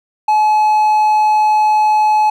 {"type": "tone", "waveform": "triangle", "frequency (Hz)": 854, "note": "G#5", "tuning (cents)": 48, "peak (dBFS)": -7, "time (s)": [0.28, 2.3], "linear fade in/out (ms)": 5, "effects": []}